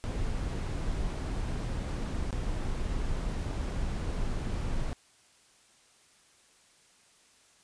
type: noise with dropouts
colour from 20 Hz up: brown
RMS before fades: -32 dBFS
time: 0.04-4.93 s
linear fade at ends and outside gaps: 0 ms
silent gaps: 2.308-2.328 s
effects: white hiss -62 dBFS RMS until 7.63 s + resampled to 22050 Hz